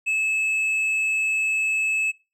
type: tone with tanh clipping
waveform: triangle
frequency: 2600 Hz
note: E7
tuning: 24 cents flat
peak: -21 dBFS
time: 0.06-2.12 s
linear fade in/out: 20 ms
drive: 8 dB
effects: noise-tail reverb RT60 0.3 s tail -21 dB re dry